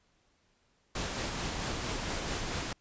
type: noise with tremolo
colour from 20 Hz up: pink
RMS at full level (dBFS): -34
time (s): 0.95-2.73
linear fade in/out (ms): 5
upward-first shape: sine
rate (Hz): 4.5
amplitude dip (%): 25
effects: pink hiss -71 dBFS RMS until 2.8 s + resampled to 16000 Hz